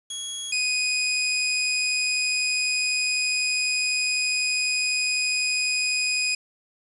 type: tone pair in turn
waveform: 20% pulse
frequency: 3322 / 2493 Hz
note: G#7 / D#7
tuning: 0 / +3 cents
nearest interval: perfect fourth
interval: 497 cents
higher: first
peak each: -25 / -17 dBFS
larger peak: second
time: 0.1-0.52 / 0.52-6.35 s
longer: second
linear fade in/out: 5 ms
effects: resampled to 24000 Hz + 8-bit